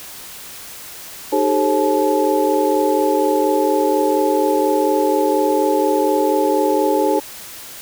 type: tone cluster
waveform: sine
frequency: 306.3 / 387.8 / 432 / 538 / 860 Hz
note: D#4 / G4 / A4 / C5 / A5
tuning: -27 / -19 / -32 / +48 / -40 cents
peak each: -20 dBFS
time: 1.32-7.2 s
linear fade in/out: 10 ms
effects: white hiss -35 dBFS RMS until 7.81 s